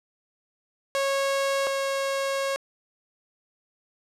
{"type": "tone pair in turn", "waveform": "sawtooth", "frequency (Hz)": [549, 546.8], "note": ["C#5", "C#5"], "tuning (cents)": [-17, -24], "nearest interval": "unison", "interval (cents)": 7, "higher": "first", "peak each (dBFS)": [-19, -21], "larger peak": "first", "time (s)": [[0.95, 1.67], [1.67, 2.56]], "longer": "second", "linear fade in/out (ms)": 0, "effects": ["low-pass 10000 Hz 12 dB/octave"]}